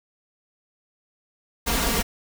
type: noise with comb filter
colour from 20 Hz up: pink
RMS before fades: -23 dBFS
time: 1.66-2.03 s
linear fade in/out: 20 ms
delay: 4.3 ms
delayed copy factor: +0.9
effects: none